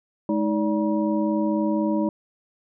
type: tone cluster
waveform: sine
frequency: 211.7 / 315.6 / 578 / 955 Hz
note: G#3 / D#4 / D5 / A#5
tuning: +33 / +25 / -28 / +42 cents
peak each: -24 / -23 / -28 / -32 dBFS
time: 0.29-2.09 s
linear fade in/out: 2 ms
effects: none